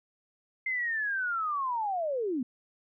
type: linear sweep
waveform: sine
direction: down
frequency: 2096 to 231.9 Hz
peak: -28 dBFS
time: 0.66-2.43 s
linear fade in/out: 5 ms
effects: none